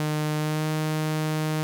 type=tone with pitch glide; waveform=sawtooth; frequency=152.4 to 155.24 Hz; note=D#3 to D#3; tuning=-36 to -4 cents; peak=-20 dBFS; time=0-1.63 s; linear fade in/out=0 ms; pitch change=+32 cents; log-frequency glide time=0.37-0.66 s; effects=none